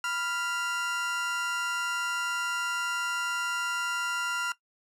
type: tone pair together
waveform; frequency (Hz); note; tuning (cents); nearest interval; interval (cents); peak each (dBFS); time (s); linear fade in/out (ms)
30% pulse; 985 / 1393; B5 / F6; -5 / -5; tritone; 600; -35 / -26; 0.04-4.52; 2
effects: noise-tail reverb RT60 0.1 s tail -17 dB re dry + low-pass 10000 Hz 12 dB/octave